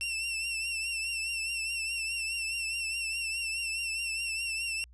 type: tone with vibrato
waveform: sawtooth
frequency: 2700 Hz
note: E7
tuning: 41 cents sharp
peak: -28 dBFS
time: 0.01-4.84 s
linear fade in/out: 0 ms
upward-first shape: triangle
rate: 4.8 Hz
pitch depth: 56 cents each way
effects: added 60 Hz sine -52 dBFS peak until 4.93 s + resampled to 24000 Hz